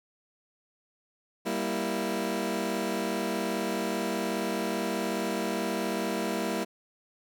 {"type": "chord", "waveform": "20% pulse", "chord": "E diminished", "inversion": "first", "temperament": "equal with one note detuned", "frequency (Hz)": [196, 234.7, 329.6], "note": ["G3", "Bb3", "E4"], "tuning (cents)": [0, 12, 0], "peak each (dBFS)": -28, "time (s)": [1.45, 6.65], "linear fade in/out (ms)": 20, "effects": []}